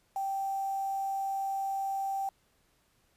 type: tone with quantisation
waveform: sine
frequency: 781 Hz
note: G5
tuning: 7 cents flat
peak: -30 dBFS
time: 0.16-2.29 s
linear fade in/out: 2 ms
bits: 8
effects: pink hiss -70 dBFS RMS until 3.16 s + resampled to 32000 Hz